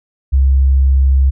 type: tone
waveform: sine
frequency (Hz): 67.1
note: C2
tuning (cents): +44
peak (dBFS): -7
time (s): 0.32-1.31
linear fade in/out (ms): 20
effects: none